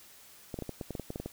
clicks, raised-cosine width 2 ms, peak -23 dBFS, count 12, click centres 0.542 / 0.589 / 0.623 / 0.693 / 0.812 / 0.907 / 0.952 / 0.997 / 1.104 / 1.159 / 1.2 / 1.26 s, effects white hiss -55 dBFS RMS until 1.32 s

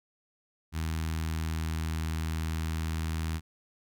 sawtooth tone with notch filter, 80.2 Hz, E2, 47 cents flat, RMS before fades -32 dBFS, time 0.72-3.41 s, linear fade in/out 50 ms, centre 530 Hz, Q 0.69, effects none

